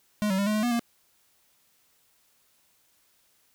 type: tone with pitch steps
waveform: square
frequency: 210 / 190.3 / 199.9 / 212.4 / 213.9 / 241.7 / 235.2 Hz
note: G#3 / F#3 / G3 / G#3 / A3 / B3 / A#3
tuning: +19 / +49 / +34 / +39 / -49 / -37 / +16 cents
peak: -24 dBFS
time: 0.22-0.794 s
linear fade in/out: 0 ms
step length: 82 ms
effects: white hiss -66 dBFS RMS until 3.54 s